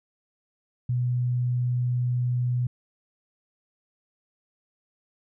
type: tone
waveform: sine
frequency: 123.47 Hz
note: B2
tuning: in tune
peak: -22 dBFS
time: 0.89-2.67 s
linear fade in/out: 5 ms
effects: none